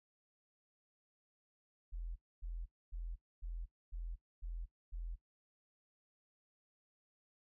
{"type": "tone bursts", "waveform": "sine", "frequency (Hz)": 42.05, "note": "E1", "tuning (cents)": 35, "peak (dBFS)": -40, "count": 7, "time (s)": [1.92, 5.16], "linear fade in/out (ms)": 20, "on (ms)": 240, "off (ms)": 260, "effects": ["noise-tail reverb RT60 0.1 s tail -20 dB re dry"]}